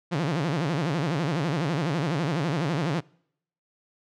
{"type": "tone with vibrato", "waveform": "sawtooth", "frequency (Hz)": 155.56, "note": "D#3", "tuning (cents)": 0, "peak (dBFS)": -20, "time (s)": [0.11, 3.01], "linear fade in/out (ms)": 20, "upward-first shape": "sine", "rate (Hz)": 12, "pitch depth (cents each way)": 240, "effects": ["noise-tail reverb RT60 0.7 s tail -26 dB re dry", "low-pass 5000 Hz 12 dB/octave"]}